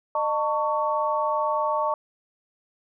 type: tone cluster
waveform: sine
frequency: 609 / 896 / 1118 Hz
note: D#5 / A5 / C#6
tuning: -37 / +31 / +14 cents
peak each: -26 dBFS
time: 0.15-1.94 s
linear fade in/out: 2 ms
effects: none